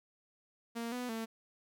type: tone with pitch steps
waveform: sawtooth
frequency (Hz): 232.3 / 247.7 / 224.9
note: A#3 / B3 / A3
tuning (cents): -6 / +5 / +38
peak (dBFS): -33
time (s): 0.75-1.26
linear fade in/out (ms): 20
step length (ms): 170
effects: none